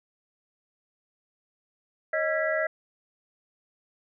sine tone cluster, 552 / 628 / 1356 / 1646 / 1959 Hz, C#5 / D#5 / E6 / G#6 / B6, -7 / +16 / +49 / -16 / -15 cents, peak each -35 / -26 / -35 / -32 / -31 dBFS, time 2.13-2.67 s, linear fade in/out 5 ms, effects none

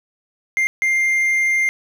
triangle tone bursts at uneven times, 2104 Hz, C7, 9 cents sharp, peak -13 dBFS, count 2, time 0.57-0.67 / 0.82-1.69 s, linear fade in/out 0 ms, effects none

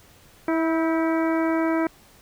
harmonic tone with a mistuned harmonic, 325.3 Hz, E4, 23 cents flat, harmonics 1 / 2 / 3 / 4 / 5 / 6 / 7, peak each -21 / -27 / -31 / -33 / -35 / -37 / -38 dBFS, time 0.48-1.87 s, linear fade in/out 2 ms, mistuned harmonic 5, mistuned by -48 cents, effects pink hiss -53 dBFS RMS until 2.21 s

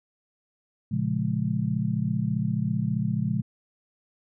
sine chord, Bb minor seventh, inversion none, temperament just, 116.54 / 139.85 / 174.81 / 209.8 Hz, Bb2 / Db3 / F3 / Ab3, 0 / +16 / +2 / +18 cents, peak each -29 dBFS, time 0.91-3.42 s, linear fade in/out 10 ms, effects none

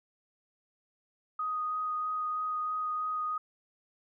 sine tone with vibrato, 1246 Hz, D#6, 2 cents sharp, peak -30 dBFS, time 1.39-3.38 s, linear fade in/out 5 ms, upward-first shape sine, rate 3.1 Hz, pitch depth 9 cents each way, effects none

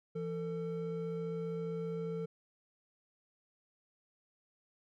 triangle tone pair together, 167.9 / 448.7 Hz, E3 / A4, +32 / +34 cents, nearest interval octave + perfect fourth, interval 1702 cents, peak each -37 / -36 dBFS, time 0.15-2.26 s, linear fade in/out 10 ms, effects none

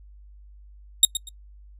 20% pulse tone with echo, 3729 Hz, A#7, in tune, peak -4 dBFS, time 1.03-1.05 s, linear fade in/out 2 ms, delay 120 ms, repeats 2, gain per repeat -13 dB, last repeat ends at 1.29 s, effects noise-tail reverb RT60 0.1 s tail -26 dB re dry + added 50 Hz sine -45 dBFS peak until 1.79 s

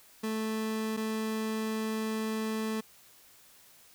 30% pulse tone pair in turn, 219.3 / 219.3 Hz, A3 / A3, -6 / -6 cents, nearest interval unison, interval 0 cents, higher neither, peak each -28 dBFS, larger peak neither, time 0.23-0.97 / 0.97-2.81 s, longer second, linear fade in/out 10 ms, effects white hiss -58 dBFS RMS until 3.94 s

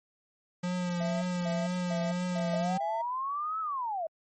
square tone with vibrato, 177.4 Hz, F3, 27 cents sharp, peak -30 dBFS, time 0.63-2.78 s, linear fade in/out 10 ms, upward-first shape triangle, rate 2 Hz, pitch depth 38 cents each way
triangle tone bursts, 665 Hz, E5, 15 cents sharp, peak -31 dBFS, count 5, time 1-3.02 s, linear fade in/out 10 ms, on 220 ms, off 230 ms
sine linear two-way sweep, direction up then down, 619 to 1317 to 619 Hz, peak -30 dBFS, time 2.53-4.07 s, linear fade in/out 5 ms, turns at 3.6 s
effects MP3 32 kbps

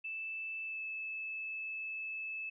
sine tone with pitch glide, 2637 to 2613 Hz, E7 to E7, 0 to -16 cents, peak -38 dBFS, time 0.04-2.5 s, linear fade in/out 10 ms, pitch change -16 cents, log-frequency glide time 0.64-0.82 s, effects none

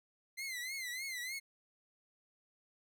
sawtooth tone with vibrato, 2056 Hz, C7, 31 cents flat, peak -36 dBFS, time 0.37-1.4 s, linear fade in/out 20 ms, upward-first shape triangle, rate 3.3 Hz, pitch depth 130 cents each way, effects none

